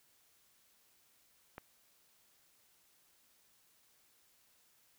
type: click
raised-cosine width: 0.5 ms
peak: -30 dBFS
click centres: 1.581 s
effects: white hiss -70 dBFS RMS until 4.98 s